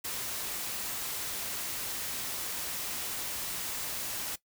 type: noise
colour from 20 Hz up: white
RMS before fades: -36 dBFS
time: 0.04-4.36 s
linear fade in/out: 10 ms
effects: noise-tail reverb RT60 0.1 s tail -18 dB re dry